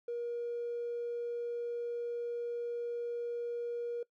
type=tone; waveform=triangle; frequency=475.2 Hz; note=A#4; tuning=33 cents sharp; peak=-31 dBFS; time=0.08-4.03 s; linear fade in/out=5 ms; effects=noise-tail reverb RT60 0.1 s tail -24 dB re dry + tanh soft clip ceiling -32 dBFS